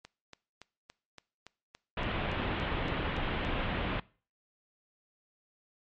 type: click train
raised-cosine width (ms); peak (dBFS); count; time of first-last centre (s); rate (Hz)
0.2; -29; 13; 0.05-3.449; 3.53
type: low-pass noise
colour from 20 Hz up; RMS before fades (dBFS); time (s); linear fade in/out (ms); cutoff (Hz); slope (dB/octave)
pink; -33; 1.97-4; 5; 3400; 48
effects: noise-tail reverb RT60 0.4 s tail -22 dB re dry + MP3 48 kbps